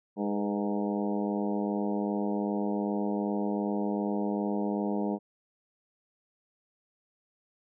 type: harmonic tone with a mistuned harmonic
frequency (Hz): 102.6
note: G#2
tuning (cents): -21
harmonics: 2 / 3 / 4 / 5 / 6 / 7 / 8 / 9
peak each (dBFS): -30 / -34 / -36 / -38 / -40 / -41 / -42 / -43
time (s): 0.16-5.19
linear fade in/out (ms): 50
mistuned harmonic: 5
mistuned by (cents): -52
effects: none